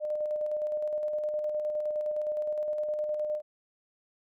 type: tone with tremolo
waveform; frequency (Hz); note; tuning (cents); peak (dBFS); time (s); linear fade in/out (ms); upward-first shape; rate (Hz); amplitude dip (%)
sine; 604; D5; +48; -27; 0-3.42; 50; square; 9.7; 30
effects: none